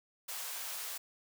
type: high-pass noise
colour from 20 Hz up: white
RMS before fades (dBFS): -41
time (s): 0.28-0.98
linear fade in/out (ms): 10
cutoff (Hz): 540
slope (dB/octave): 24
effects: none